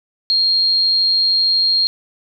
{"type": "tone", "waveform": "sine", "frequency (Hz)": 4231, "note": "C8", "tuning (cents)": 19, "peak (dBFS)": -12, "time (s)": [0.3, 1.87], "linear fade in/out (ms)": 0, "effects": []}